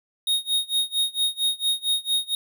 square tone with tremolo, 3729 Hz, A#7, in tune, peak -19 dBFS, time 0.27-2.35 s, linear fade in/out 2 ms, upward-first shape sine, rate 4.4 Hz, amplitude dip 95%, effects none

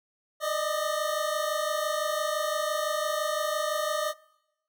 25% pulse tone pair together, 599 / 624.9 Hz, D5 / D#5, +34 / +7 cents, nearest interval minor second, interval 73 cents, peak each -26 dBFS, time 0.4-4.14 s, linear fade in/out 50 ms, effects noise-tail reverb RT60 0.9 s tail -23 dB re dry

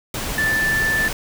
sine tone in noise, 1760 Hz, A6, in tune, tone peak -17 dBFS, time 0.38-1.08 s, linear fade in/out 2 ms, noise pink, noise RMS -26 dBFS, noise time 0.14-1.13 s, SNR +6 dB, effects none

